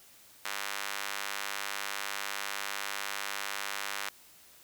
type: tone with high-pass filter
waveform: sawtooth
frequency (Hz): 100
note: G2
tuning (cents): +35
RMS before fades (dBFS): -37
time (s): 0.45-4.09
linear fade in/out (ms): 0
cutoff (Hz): 1400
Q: 0.94
effects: white hiss -57 dBFS RMS until 4.63 s